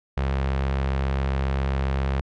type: tone with notch filter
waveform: sawtooth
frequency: 67.4 Hz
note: C#2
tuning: 48 cents flat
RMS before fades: -24 dBFS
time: 0.17-2.21 s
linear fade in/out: 5 ms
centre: 280 Hz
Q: 1.9
effects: low-pass 3000 Hz 12 dB/octave